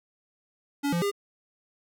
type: tone with pitch steps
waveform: square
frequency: 284 / 171.8 / 403.7 Hz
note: C#4 / F3 / G#4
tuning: +42 / -28 / -49 cents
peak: -25 dBFS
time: 0.83-1.115 s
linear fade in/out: 20 ms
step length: 95 ms
effects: none